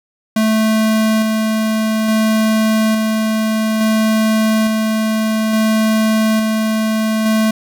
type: tone with tremolo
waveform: square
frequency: 218.9 Hz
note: A3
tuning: 9 cents flat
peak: -12 dBFS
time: 0.36-7.51 s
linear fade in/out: 5 ms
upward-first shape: square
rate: 0.58 Hz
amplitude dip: 25%
effects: none